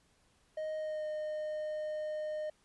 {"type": "tone with pitch glide", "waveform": "triangle", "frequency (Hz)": [622.3, 612.7], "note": ["D#5", "D#5"], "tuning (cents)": [0, -27], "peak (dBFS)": -33, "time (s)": [0.57, 2.5], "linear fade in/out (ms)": 5, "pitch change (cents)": -27, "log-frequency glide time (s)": [0.77, 1.06], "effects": ["pink hiss -70 dBFS RMS until 2.64 s", "resampled to 24000 Hz"]}